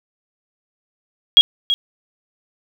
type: tone with echo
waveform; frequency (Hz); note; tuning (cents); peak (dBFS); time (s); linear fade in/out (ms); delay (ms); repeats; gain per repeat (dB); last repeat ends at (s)
sine; 3294; G#7; -15; -3; 1.37-1.41; 0; 330; 1; -11; 1.74
effects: 7-bit